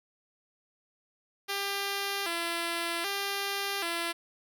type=tone with vibrato; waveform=5% pulse; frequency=367.2 Hz; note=F#4; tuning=13 cents flat; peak=-19 dBFS; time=1.48-4.13 s; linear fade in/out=20 ms; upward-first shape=square; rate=0.64 Hz; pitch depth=140 cents each way; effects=none